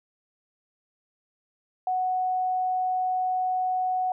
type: tone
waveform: sine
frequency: 740 Hz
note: F#5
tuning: in tune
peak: -23 dBFS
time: 1.87-4.12 s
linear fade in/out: 2 ms
effects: none